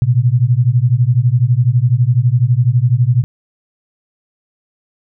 sine beating tone pair, 116.54 / 128.54 Hz, A#2 / C3, 0 / -30 cents, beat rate 12 Hz, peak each -12 dBFS, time 0.02-3.24 s, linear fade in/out 0 ms, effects none

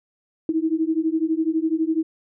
sine beating tone pair, 314.8 / 326.8 Hz, D#4 / E4, +20 / -15 cents, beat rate 12 Hz, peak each -22 dBFS, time 0.49-2.03 s, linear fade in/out 2 ms, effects none

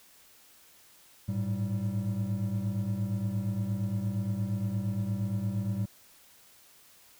triangle tone cluster, 103.4 / 112 / 194 Hz, G#2 / A2 / G3, -7 / +31 / -18 cents, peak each -31 dBFS, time 1.28-5.86 s, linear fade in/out 10 ms, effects white hiss -58 dBFS RMS until 7.19 s

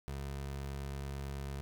25% pulse tone, 69.1 Hz, C#2, 5 cents flat, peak -35 dBFS, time 0.08-1.61 s, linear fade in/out 0 ms, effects none

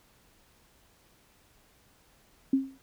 sine tone with exponential decay, 268.4 Hz, C4, 44 cents sharp, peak -18 dBFS, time 2.53-2.78 s, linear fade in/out 5 ms, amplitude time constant 53 ms, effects pink hiss -63 dBFS RMS until 2.82 s

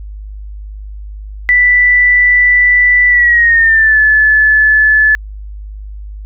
sine tone with pitch glide, 1975.5 to 1729.7 Hz, B6 to A6, 0 to -30 cents, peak -5 dBFS, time 1.49-5.15 s, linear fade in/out 0 ms, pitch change -230 cents, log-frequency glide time 3.08-3.99 s, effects added 51 Hz sine -24 dBFS peak until 6.25 s

